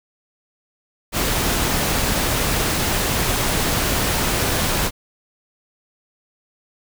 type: noise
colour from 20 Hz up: pink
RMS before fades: -20 dBFS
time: 1.12-4.91 s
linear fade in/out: 50 ms
effects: none